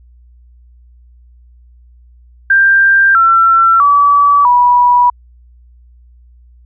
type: tone with pitch steps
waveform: sine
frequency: 1585 / 1348.3 / 1147 / 975.7 Hz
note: G6 / E6 / D6 / B5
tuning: +19 / +39 / -41 / -21 cents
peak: -5 dBFS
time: 2.5-5.1 s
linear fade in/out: 5 ms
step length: 650 ms
effects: added 60 Hz sine -40 dBFS peak until 6.65 s